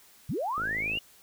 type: linear sweep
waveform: sine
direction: up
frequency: 92.6 to 2888 Hz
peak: -28 dBFS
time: 0.29-0.99 s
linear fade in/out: 5 ms
type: click train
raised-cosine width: 2 ms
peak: -28 dBFS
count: 22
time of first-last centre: 0.58-0.973 s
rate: 53.5 Hz
effects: white hiss -57 dBFS RMS until 1.22 s